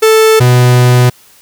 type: tone pair in turn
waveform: 45% pulse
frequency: 440 / 124.19 Hz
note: A4 / B2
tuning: 0 / +10 cents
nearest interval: octave + minor seventh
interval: 2190 cents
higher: first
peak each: -4 dBFS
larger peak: neither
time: 0.02-0.4 / 0.4-1.1 s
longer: second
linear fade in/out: 10 ms
effects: white hiss -43 dBFS RMS until 1.41 s